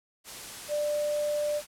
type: tone in noise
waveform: sine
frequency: 593 Hz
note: D5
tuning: 17 cents sharp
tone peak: -26 dBFS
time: 0.68-1.62 s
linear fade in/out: 50 ms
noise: white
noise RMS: -41 dBFS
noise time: 0.24-1.67 s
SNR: +12 dB
effects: low-pass 11000 Hz 12 dB/octave